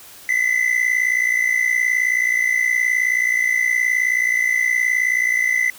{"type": "tone pair together", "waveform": "triangle", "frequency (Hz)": [1987, 2046], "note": ["B6", "C7"], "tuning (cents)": [10, -39], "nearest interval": "minor second", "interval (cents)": 51, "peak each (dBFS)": -17, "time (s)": [0.29, 5.7], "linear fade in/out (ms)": 2, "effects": ["white hiss -42 dBFS RMS until 5.78 s"]}